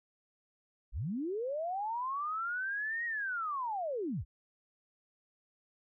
sine linear two-way sweep, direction up then down, 33.73 to 1901 to 33.73 Hz, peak -33 dBFS, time 0.92-4.25 s, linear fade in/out 50 ms, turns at 3.05 s, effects none

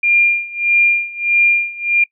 sine tone with tremolo, 2400 Hz, D7, 37 cents sharp, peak -8 dBFS, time 0.03-2.04 s, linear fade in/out 5 ms, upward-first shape sine, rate 1.6 Hz, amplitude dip 90%, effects noise-tail reverb RT60 0.1 s tail -23 dB re dry

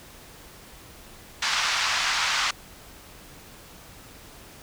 pink band-pass noise, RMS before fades -25 dBFS, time 1.42-2.51 s, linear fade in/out 5 ms, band 1000 to 6100 Hz, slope 24 dB/octave, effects pink hiss -47 dBFS RMS until 4.62 s

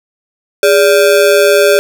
square ring-modulated tone, 493.9 Hz, B4, in tune, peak -3 dBFS, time 0.63-1.79 s, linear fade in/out 0 ms, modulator 84.3 Hz, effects none

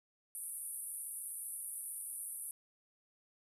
pink band-pass noise, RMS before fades -44 dBFS, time 0.35-2.51 s, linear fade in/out 0 ms, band 9100 to 12000 Hz, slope 96 dB/octave, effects none

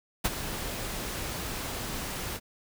pink noise with ADSR envelope, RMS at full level -24 dBFS, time 0.24-2.4 s, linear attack 14 ms, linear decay 32 ms, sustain -11 dB, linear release 46 ms, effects none

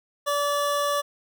square tone pair together, 577 / 1154 Hz, D5 / D6, -31 / -31 cents, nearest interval octave, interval 1200 cents, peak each -26 / -26 dBFS, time 0.26-1.02 s, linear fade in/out 20 ms, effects none

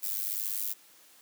violet noise with amplitude modulation, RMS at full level -29 dBFS, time 0.02-0.74 s, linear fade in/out 20 ms, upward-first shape sine, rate 101 Hz, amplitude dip 95%, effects white hiss -58 dBFS RMS until 1.21 s + high-pass 200 Hz 12 dB/octave

